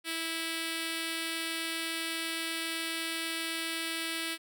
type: tone with notch filter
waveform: 5% pulse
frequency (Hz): 327.9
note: E4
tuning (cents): -9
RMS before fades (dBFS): -35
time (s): 0.04-4.38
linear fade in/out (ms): 50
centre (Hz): 840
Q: 0.64
effects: none